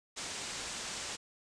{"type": "low-pass noise", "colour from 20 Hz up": "white", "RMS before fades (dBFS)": -41, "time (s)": [0.16, 1.17], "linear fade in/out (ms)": 20, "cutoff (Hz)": 8400, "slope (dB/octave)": 48, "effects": []}